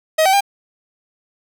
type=tone with pitch steps; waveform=45% pulse; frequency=632 / 766 / 800 Hz; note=D#5 / G5 / G5; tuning=+27 / -40 / +35 cents; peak=-11 dBFS; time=0.18-0.408 s; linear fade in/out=10 ms; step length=76 ms; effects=none